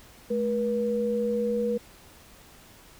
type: tone pair together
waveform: sine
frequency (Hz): 214.8 / 481.5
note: A3 / B4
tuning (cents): -41 / -44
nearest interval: octave + major second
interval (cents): 1397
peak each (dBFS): -29 / -25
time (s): 0.3-1.78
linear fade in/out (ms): 10
effects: pink hiss -52 dBFS RMS until 2.99 s